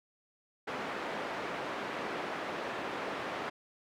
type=band-pass noise; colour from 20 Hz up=pink; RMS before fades=-38 dBFS; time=0.67-3.5 s; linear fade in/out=10 ms; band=330 to 2100 Hz; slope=12 dB/octave; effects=none